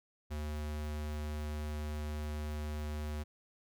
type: tone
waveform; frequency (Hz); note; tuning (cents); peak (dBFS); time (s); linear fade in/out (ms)
square; 75.3; D2; +44; -37; 0.3-3.24; 20
effects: none